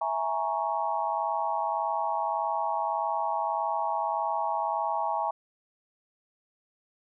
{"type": "chord", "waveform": "sine", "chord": "A# half-diminished seventh", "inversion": "second", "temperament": "equal", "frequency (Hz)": [659.3, 830.6, 932.3, 1108.7], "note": ["E5", "G#5", "A#5", "C#6"], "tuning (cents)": [0, 0, 0, 0], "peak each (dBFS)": [-33, -30, -31, -34], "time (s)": [0.01, 5.31], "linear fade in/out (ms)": 5, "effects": []}